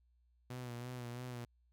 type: tone with vibrato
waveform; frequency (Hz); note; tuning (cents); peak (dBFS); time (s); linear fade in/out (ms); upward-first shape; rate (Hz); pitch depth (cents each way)
sawtooth; 122.8; B2; -9; -39; 0.5-1.45; 5; sine; 3; 48
effects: added 60 Hz sine -69 dBFS peak until 1.72 s